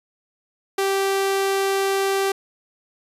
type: tone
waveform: sawtooth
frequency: 390.4 Hz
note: G4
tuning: 7 cents flat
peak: -15 dBFS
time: 0.78-2.32 s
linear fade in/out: 5 ms
effects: resampled to 32000 Hz